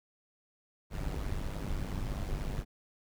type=noise with amplitude modulation; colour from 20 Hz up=brown; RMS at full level=-32 dBFS; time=0.9-2.65 s; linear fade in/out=50 ms; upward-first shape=sine; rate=99.5 Hz; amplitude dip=70%; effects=none